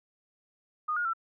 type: tone with pitch steps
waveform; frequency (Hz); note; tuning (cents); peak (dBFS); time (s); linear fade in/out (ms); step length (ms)
sine; 1231 / 1430 / 1344; D#6 / F6 / E6; -19 / +41 / +33; -27; 0.88-1.135; 10; 85
effects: none